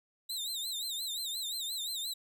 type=tone with vibrato; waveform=sawtooth; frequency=3851 Hz; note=B7; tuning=44 cents flat; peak=-32 dBFS; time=0.29-2.14 s; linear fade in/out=10 ms; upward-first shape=sine; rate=5.7 Hz; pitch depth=130 cents each way; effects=none